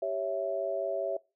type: chord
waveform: sine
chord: C# diminished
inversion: second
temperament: equal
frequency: 392 / 554.4 / 659.3 Hz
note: G4 / C#5 / E5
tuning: 0 / 0 / 0 cents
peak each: -37 / -33 / -31 dBFS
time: 0.02-1.17 s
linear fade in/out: 5 ms
effects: noise-tail reverb RT60 0.3 s tail -23 dB re dry